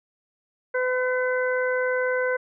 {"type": "harmonic tone", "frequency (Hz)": 506, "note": "B4", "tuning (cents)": 42, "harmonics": [1, 2, 3, 4], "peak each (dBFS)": [-23, -33, -27, -34], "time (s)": [0.74, 2.37], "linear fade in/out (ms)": 10, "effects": []}